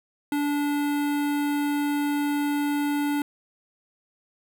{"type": "tone with notch filter", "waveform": "square", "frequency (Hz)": 290.2, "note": "D4", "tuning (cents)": -21, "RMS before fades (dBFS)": -25, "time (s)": [0.32, 3.22], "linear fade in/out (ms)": 2, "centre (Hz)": 5600, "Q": 1.1, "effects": []}